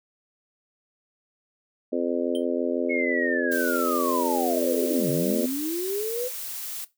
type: harmonic tone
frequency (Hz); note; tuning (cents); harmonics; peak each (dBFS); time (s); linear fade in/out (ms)
86; F2; -26; 3 / 4 / 5 / 6 / 7; -28 / -29 / -30 / -31 / -31; 1.92-5.46; 10
type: tone with exponential decay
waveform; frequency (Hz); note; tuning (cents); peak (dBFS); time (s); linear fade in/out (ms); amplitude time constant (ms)
square; 3136; G7; 0; -32; 2.35-2.45; 1; 20
type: linear two-way sweep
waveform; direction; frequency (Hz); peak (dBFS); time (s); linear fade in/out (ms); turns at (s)
sine; down then up; 2201 to 139.3 to 508; -26; 2.89-6.29; 20; 5.1
type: noise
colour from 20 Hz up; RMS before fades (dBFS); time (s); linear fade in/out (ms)
blue; -34; 3.51-6.85; 10
effects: noise-tail reverb RT60 0.2 s tail -17 dB re dry